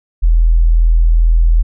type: tone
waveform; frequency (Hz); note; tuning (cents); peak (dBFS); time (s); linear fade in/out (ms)
sine; 41.2; E1; 0; -6; 0.22-1.63; 20
effects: none